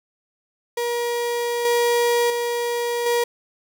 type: tone with level steps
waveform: 35% pulse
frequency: 476.3 Hz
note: A#4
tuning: 37 cents sharp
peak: -20 / -15 / -20 / -16 dBFS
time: 0.77-3.24 s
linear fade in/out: 5 ms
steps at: 1.65 / 2.3 / 3.06 s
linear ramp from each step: 2 ms
effects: none